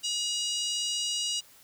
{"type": "harmonic tone", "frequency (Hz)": 961, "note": "B5", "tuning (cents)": -48, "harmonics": [3, 4, 5, 6, 7, 8, 9], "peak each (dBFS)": [-31, -37, -36, -37, -41, -40, -41], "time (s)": [0.03, 1.41], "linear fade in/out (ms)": 20, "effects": ["white hiss -56 dBFS RMS until 1.63 s"]}